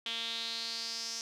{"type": "tone with band-pass filter sweep", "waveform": "sawtooth", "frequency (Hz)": 229.4, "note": "A#3", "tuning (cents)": -28, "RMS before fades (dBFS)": -38, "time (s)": [0.06, 1.21], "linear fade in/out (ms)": 0, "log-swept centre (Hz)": [3300, 5600], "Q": 5.5, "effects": []}